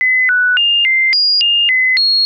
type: tone with pitch steps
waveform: sine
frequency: 2024 / 1482 / 2816 / 2087 / 4851 / 2823 / 2031 / 4300 Hz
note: B6 / F#6 / F7 / C7 / D#8 / F7 / B6 / C8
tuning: +42 / +2 / +14 / -5 / -45 / +18 / +48 / +47 cents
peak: -9 dBFS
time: 0.01-2.25 s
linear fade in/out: 0 ms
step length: 280 ms
effects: none